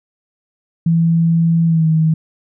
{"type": "tone with pitch glide", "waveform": "sine", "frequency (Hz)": [166, 159.05], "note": ["E3", "D#3"], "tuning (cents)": [12, 38], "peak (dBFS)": -10, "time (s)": [0.86, 2.14], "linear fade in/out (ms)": 5, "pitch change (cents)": -74, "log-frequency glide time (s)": [1.66, 1.87], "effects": []}